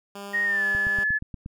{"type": "tone with tremolo", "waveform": "10% pulse", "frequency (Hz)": 200.6, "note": "G3", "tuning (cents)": 40, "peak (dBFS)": -27, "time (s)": [0.15, 1.04], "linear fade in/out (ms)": 5, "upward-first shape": "triangle", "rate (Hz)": 2.4, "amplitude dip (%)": 25}
{"type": "tone with pitch glide", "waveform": "sine", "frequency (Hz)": [1864.7, 1719.8], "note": ["A#6", "A6"], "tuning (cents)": [0, -40], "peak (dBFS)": -21, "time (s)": [0.33, 1.19], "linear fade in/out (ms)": 20, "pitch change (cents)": -140, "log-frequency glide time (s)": [0.44, 0.65]}
{"type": "click train", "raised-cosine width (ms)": 5, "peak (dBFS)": -23, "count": 7, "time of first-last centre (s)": [0.75, 1.461], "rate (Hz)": 8.44}
{"effects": []}